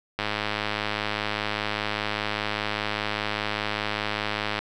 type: click train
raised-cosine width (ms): 0.3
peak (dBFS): -10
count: 463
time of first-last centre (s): 0.19-4.59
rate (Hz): 105
effects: none